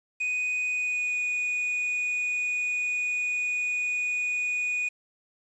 triangle tone with pitch glide, 2489 to 2468 Hz, D#7 to D#7, 0 to -15 cents, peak -24 dBFS, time 0.2-4.89 s, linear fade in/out 10 ms, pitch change -15 cents, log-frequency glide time 0.65-1.18 s, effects resampled to 22050 Hz + 9-bit

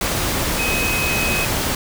sine tone in noise, 2534 Hz, D#7, 31 cents sharp, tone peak -21 dBFS, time 0.59-1.45 s, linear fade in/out 2 ms, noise pink, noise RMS -21 dBFS, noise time 0.01-1.75 s, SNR -3 dB, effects none

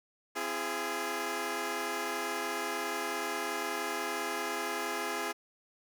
10% pulse chord, C augmented, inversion none, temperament equal with one note detuned, 261.6 / 338.3 / 415.3 Hz, C4 / E4 / G#4, 0 / +45 / 0 cents, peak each -33 / -29 / -27 dBFS, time 0.35-5.33 s, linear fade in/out 20 ms, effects none

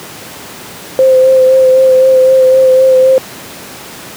sine tone with vibrato, 521 Hz, C5, 7 cents flat, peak -3 dBFS, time 0.99-3.18 s, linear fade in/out 0 ms, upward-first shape sine, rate 3.9 Hz, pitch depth 19 cents each way, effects pink hiss -28 dBFS RMS until 4.16 s + high-pass 150 Hz 12 dB/octave

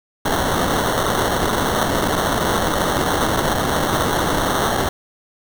white noise with sample-and-hold, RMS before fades -19 dBFS, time 0.25-4.89 s, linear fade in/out 5 ms, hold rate 2450 Hz, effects none

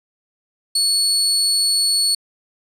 30% pulse tone, 4406 Hz, C#8, 11 cents flat, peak -12 dBFS, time 0.75-2.15 s, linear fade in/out 5 ms, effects resampled to 32000 Hz + 9-bit

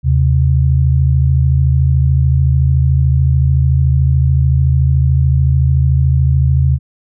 sine tone pair together, 78.7 / 132.36 Hz, D#2 / C3, +20 / +20 cents, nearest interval major sixth, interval 900 cents, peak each -11 dBFS, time 0.03-6.79 s, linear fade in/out 50 ms, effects none

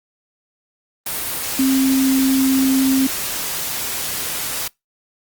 sine tone in noise, 266.2 Hz, C4, 30 cents sharp, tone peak -13 dBFS, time 1.59-3.07 s, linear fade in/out 5 ms, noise white, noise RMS -24 dBFS, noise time 1.06-4.68 s, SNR +8 dB, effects noise-tail reverb RT60 0.2 s tail -26 dB re dry + Opus 32 kbps

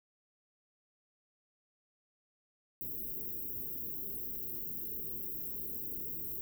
white band-stop noise, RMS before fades -40 dBFS, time 2.81-6.41 s, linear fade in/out 0 ms, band 460 to 13000 Hz, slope 96 dB/octave, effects none

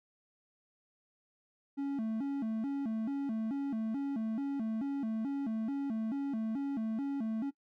triangle tone with vibrato, 248.4 Hz, B3, 10 cents sharp, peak -30 dBFS, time 1.77-7.51 s, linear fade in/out 20 ms, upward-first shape square, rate 2.3 Hz, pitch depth 200 cents each way, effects noise-tail reverb RT60 0.1 s tail -19 dB re dry

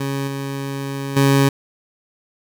20% pulse tone with level steps, 137.9 Hz, C#3, 9 cents flat, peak -16 / -19 / -7 dBFS, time 0-1.49 s, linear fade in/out 5 ms, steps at 0.27 / 1.16 s, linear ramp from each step 10 ms, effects none

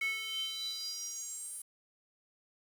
square tone with high-pass filter sweep, 440 Hz, A4, in tune, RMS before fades -39 dBFS, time 0.01-1.62 s, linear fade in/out 5 ms, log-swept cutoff 2100 to 9900 Hz, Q 8.1, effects 10-bit

